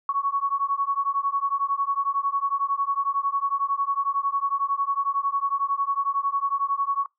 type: beating tone pair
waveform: sine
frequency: 1108.7 / 1119.7 Hz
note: C#6 / C#6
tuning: 0 / +17 cents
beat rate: 11 Hz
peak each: -25 dBFS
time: 0.09-7.06 s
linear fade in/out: 2 ms
effects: noise-tail reverb RT60 0.2 s tail -26 dB re dry